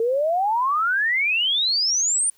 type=exponential sweep; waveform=sine; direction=up; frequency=444 to 9310 Hz; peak=-18 dBFS; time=0-2.3 s; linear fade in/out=2 ms; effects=white hiss -60 dBFS RMS until 2.37 s